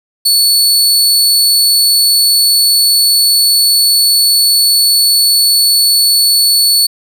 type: tone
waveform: sawtooth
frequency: 4435 Hz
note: C#8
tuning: in tune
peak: -4 dBFS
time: 0.25-6.87 s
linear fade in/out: 10 ms
effects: none